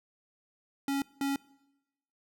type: tone bursts at uneven times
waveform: square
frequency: 277.2 Hz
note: C#4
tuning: in tune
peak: -29 dBFS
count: 2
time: 0.88-1.02 / 1.21-1.36 s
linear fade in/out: 2 ms
effects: noise-tail reverb RT60 0.9 s tail -22 dB re dry